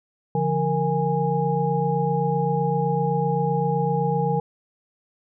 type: tone cluster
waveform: sine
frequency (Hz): 144.4 / 172.2 / 464.9 / 824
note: D3 / F3 / A#4 / G#5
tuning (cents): -29 / -24 / -5 / -14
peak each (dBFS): -25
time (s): 0.35-4.4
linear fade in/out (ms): 2
effects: none